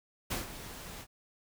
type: noise with ADSR envelope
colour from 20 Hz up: pink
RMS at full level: -33 dBFS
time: 0.3-1.07 s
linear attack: 15 ms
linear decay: 140 ms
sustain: -12 dB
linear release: 64 ms
effects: none